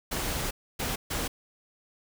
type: noise bursts at uneven times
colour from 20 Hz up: pink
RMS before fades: -31 dBFS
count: 3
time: 0.11-0.51 / 0.79-0.96 / 1.1-1.28 s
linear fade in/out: 10 ms
effects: none